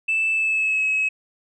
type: tone with pitch glide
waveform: sine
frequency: 2638 to 2567 Hz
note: E7 to E7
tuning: +1 to -47 cents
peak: -17 dBFS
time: 0.08-1.09 s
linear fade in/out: 10 ms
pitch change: -48 cents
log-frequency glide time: 0.31-0.85 s
effects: tanh soft clip ceiling -15 dBFS